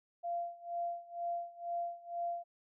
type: tone with tremolo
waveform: sine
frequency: 690 Hz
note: F5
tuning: 21 cents flat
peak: -33 dBFS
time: 0.23-2.44 s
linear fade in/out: 20 ms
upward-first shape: sine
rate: 2.1 Hz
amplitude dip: 90%
effects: none